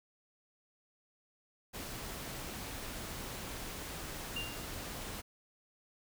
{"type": "noise", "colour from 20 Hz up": "pink", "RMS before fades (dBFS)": -43, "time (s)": [1.73, 5.22], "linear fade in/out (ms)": 20}
{"type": "tone with exponential decay", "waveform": "sine", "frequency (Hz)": 2794, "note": "F7", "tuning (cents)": 0, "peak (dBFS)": -34, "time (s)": [4.36, 4.75], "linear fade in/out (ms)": 5, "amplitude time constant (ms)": 84}
{"effects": []}